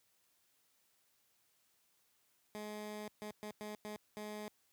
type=tone bursts at uneven times; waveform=15% pulse; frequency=211 Hz; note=G#3; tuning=28 cents sharp; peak=-37 dBFS; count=6; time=2.55-3.08 / 3.22-3.31 / 3.43-3.51 / 3.61-3.75 / 3.85-3.96 / 4.17-4.48 s; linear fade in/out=0 ms; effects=white hiss -75 dBFS RMS until 4.72 s + high-pass 60 Hz 12 dB/octave